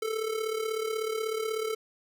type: tone with amplitude modulation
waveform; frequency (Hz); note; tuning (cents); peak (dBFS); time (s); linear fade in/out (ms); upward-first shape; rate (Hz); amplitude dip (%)
square; 440.5; A4; +2; -27; 0.02-1.75; 5; sine; 36.3; 65
effects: none